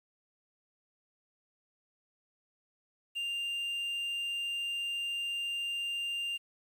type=tone with quantisation; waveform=triangle; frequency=2794 Hz; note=F7; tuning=in tune; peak=-31 dBFS; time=3.15-6.38 s; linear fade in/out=20 ms; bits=10; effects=none